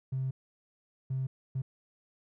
triangle tone bursts at uneven times, 131.8 Hz, C3, 13 cents sharp, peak -26 dBFS, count 3, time 0.12-0.31 / 1.1-1.27 / 1.55-1.62 s, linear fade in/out 10 ms, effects tanh soft clip ceiling -27 dBFS

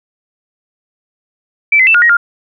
sine tone with pitch steps, 2322 / 2045 / 2659 / 1428 / 1886 / 1406 Hz, D7 / C7 / E7 / F6 / A#6 / F6, -20 / -40 / +14 / +38 / +20 / +11 cents, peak -5 dBFS, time 1.72-2.17 s, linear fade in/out 5 ms, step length 75 ms, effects none

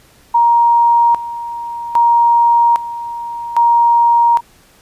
sine tone with tremolo, 940 Hz, A#5, 14 cents sharp, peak -7 dBFS, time 0.34-4.41 s, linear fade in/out 10 ms, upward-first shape square, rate 0.62 Hz, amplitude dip 80%, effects pink hiss -48 dBFS RMS until 4.81 s + resampled to 32000 Hz

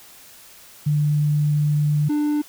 sine / triangle tone pair in turn, 148.5 / 297 Hz, D3 / D4, +20 / +20 cents, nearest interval octave, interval 1200 cents, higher second, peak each -16 dBFS, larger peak neither, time 0.86-2.09 / 2.09-2.42 s, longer first, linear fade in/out 10 ms, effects white hiss -46 dBFS RMS until 2.48 s

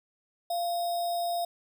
sine tone with sample-and-hold, 692 Hz, F5, 16 cents flat, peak -27 dBFS, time 0.5-1.45 s, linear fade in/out 5 ms, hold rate 4410 Hz, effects none

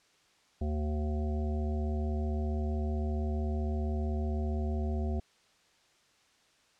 harmonic tone, 75.5 Hz, D2, 48 cents sharp, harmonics 1 / 3 / 5 / 7 / 9 / 10, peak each -30 / -37 / -41 / -48 / -44 / -51 dBFS, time 0.61-5.2 s, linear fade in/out 5 ms, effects white hiss -66 dBFS RMS until 6.79 s + low-pass 6000 Hz 12 dB/octave

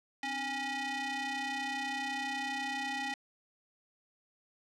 sawtooth ring-modulated tone, 554.4 Hz, C#5, in tune, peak -27 dBFS, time 0.23-3.14 s, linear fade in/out 2 ms, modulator 1370 Hz, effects low-pass 6000 Hz 12 dB/octave

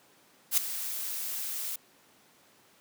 blue noise with ADSR envelope, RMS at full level -22 dBFS, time 0.51-1.76 s, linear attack 66 ms, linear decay 4 ms, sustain -13 dB, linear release 5 ms, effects pink hiss -61 dBFS RMS until 2.8 s + high-pass 200 Hz 12 dB/octave

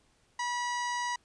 harmonic tone with a mistuned harmonic, 971 Hz, B5, 30 cents flat, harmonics 1 / 2 / 3 / 4 / 5 / 6 / 7 / 8 / 9, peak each -32 / -36 / -45 / -47 / -45 / -46 / -46 / -53 / -53 dBFS, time 0.39-1.16 s, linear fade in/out 5 ms, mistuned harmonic 7, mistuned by -67 cents, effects pink hiss -68 dBFS RMS until 1.24 s + resampled to 22050 Hz

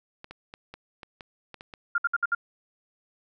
clicks, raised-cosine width 0.3 ms, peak -25 dBFS, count 9, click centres 0.244 / 0.31 / 0.539 / 0.74 / 1.032 / 1.208 / 1.543 / 1.609 / 1.738 s
sine tone bursts, 1401 Hz, F6, 5 cents sharp, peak -21 dBFS, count 5, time 1.95-2.349 s, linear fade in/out 5 ms, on 31 ms, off 61 ms
effects none

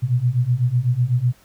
sine beating tone pair, 119 / 127 Hz, A#2 / B2, +36 / +49 cents, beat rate 8 Hz, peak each -20 / -18 dBFS, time 0.02-1.33 s, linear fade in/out 20 ms, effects pink hiss -54 dBFS RMS until 1.44 s

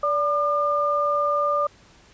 sine tone pair together, 580 / 1203.7 Hz, D5 / D6, -22 / +42 cents, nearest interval octave + minor second, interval 1264 cents, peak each -23 / -21 dBFS, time 0.03-1.67 s, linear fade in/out 5 ms, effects pink hiss -53 dBFS RMS until 2.13 s + resampled to 16000 Hz

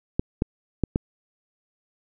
clicks, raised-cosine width 3 ms, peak -8 dBFS, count 4, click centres 0.195 / 0.421 / 0.837 / 0.959 s, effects none

